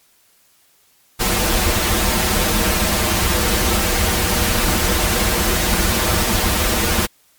pink noise with comb filter, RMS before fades -17 dBFS, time 1.19-7.07 s, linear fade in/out 20 ms, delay 7.2 ms, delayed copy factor -0.95, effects white hiss -56 dBFS RMS until 7.38 s + MP3 96 kbps

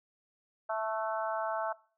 harmonic tone with a mistuned harmonic, 220 Hz, A3, in tune, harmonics 3 / 4 / 5 / 6 / 7, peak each -33 / -36 / -40 / -39 / -43 dBFS, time 0.69-1.73 s, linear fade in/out 10 ms, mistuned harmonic 7, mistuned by -23 cents, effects noise-tail reverb RT60 0.4 s tail -21 dB re dry

